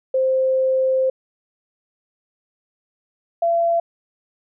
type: tone pair in turn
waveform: sine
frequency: 523.3 / 677.7 Hz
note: C5 / E5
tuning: 0 / +48 cents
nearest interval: major third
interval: 448 cents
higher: second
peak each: -15 dBFS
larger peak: neither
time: 0.14-1.1 / 3.42-3.8 s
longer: first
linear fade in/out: 5 ms
effects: none